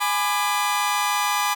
sawtooth chord, G# diminished, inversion none, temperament just, 830.6 / 996.7 / 1196.1 Hz, G#5 / B5 / D6, 0 / +16 / +31 cents, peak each -21 dBFS, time 0-1.55 s, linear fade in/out 20 ms, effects none

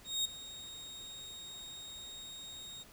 30% pulse tone with ADSR envelope, 3729 Hz, A#7, in tune, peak -27 dBFS, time 0.04-2.84 s, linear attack 210 ms, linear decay 8 ms, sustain -16 dB, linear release 21 ms, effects pink hiss -58 dBFS RMS until 2.92 s

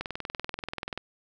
click train, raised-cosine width 0.3 ms, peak -17 dBFS, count 21, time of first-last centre 0.01-0.976 s, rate 20.7 Hz, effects none

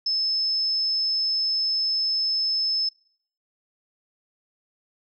sine tone, 5230 Hz, E8, 15 cents flat, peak -21 dBFS, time 0.06-2.89 s, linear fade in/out 5 ms, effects noise-tail reverb RT60 0.6 s tail -23 dB re dry

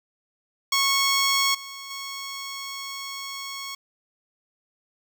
10% pulse tone with level steps, 1101 Hz, C#6, 12 cents flat, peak -11 / -28 / -24 dBFS, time 0.72-3.75 s, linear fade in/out 5 ms, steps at 1.54 / 1.9 s, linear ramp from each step 10 ms, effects none

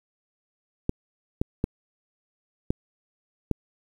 clicks, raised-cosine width 3 ms, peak -10 dBFS, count 5, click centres 0.894 / 1.415 / 1.641 / 2.705 / 3.513 s, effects 8-bit

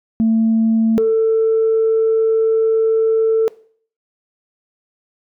sine tone pair in turn, 224 / 445.5 Hz, A3 / A4, +31 / +22 cents, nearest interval octave, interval 1191 cents, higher second, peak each -10 dBFS, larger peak neither, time 0.2-0.98 / 0.98-3.48 s, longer second, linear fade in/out 0 ms, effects noise-tail reverb RT60 0.5 s tail -21 dB re dry + tanh soft clip ceiling -8 dBFS

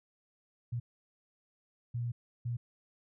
sine tone bursts at uneven times, 119.5 Hz, A#2, 43 cents sharp, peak -32 dBFS, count 3, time 0.72-0.8 / 1.94-2.12 / 2.45-2.57 s, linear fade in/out 10 ms, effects none

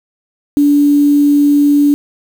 sine tone with quantisation, 289 Hz, D4, 28 cents flat, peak -6 dBFS, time 0.57-1.94 s, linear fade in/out 0 ms, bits 5, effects none

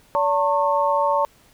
sine tone cluster, 573 / 902 / 1088 Hz, D5 / A5 / C#6, -43 / +43 / -33 cents, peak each -21 / -20 / -23 dBFS, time 0.15-1.25 s, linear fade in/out 0 ms, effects pink hiss -55 dBFS RMS until 1.53 s

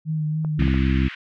sine tone with vibrato, 154.9 Hz, D#3, 7 cents flat, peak -21 dBFS, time 0.05-0.69 s, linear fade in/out 50 ms, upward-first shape sine, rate 3.5 Hz, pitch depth 28 cents each way
clicks, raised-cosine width 1 ms, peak -23 dBFS, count 4, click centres 0.448 / 0.622 / 0.678 / 0.742 s
harmonic tone, 66 Hz, C2, 16 cents sharp, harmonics 1 / 2 / 3 / 4 / 5, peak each -20 / -23 / -24 / -25 / -29 dBFS, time 0.58-1.09 s, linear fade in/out 20 ms
pink band-pass noise, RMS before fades -36 dBFS, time 0.59-1.15 s, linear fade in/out 5 ms, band 1600 to 2800 Hz, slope 24 dB/octave
effects none

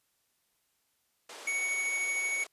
pink band-pass noise, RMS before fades -47 dBFS, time 1.29-2.47 s, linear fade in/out 5 ms, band 390 to 9500 Hz, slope 24 dB/octave
square tone with tremolo, 2231 Hz, C#7, 11 cents sharp, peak -29 dBFS, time 1.47-2.44 s, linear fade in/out 5 ms, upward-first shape sine, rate 13 Hz, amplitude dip 25%
effects white hiss -75 dBFS RMS until 2.52 s + resampled to 32000 Hz

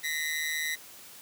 sawtooth ring-modulated tone, 1945 Hz, B6, 27 cents flat, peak -23 dBFS, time 0.03-0.76 s, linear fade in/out 20 ms, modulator 77.4 Hz, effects white hiss -49 dBFS RMS until 1.21 s + high-pass 80 Hz 12 dB/octave

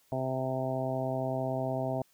harmonic tone, 130.81 Hz, C3, in tune, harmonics 1 / 2 / 3 / 4 / 5 / 6 / 7, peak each -35 / -37 / -40 / -40 / -33 / -40 / -44 dBFS, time 0.12-2.02 s, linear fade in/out 2 ms, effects white hiss -67 dBFS RMS until 2.13 s

